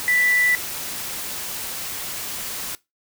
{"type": "tone in noise", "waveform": "sine", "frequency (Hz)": 1975.5, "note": "B6", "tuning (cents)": 0, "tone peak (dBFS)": -16, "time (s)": [0.08, 0.55], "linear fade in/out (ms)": 0, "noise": "white", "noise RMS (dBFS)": -30, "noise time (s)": [0, 2.75], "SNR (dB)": 11, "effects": ["noise-tail reverb RT60 0.2 s tail -20 dB re dry"]}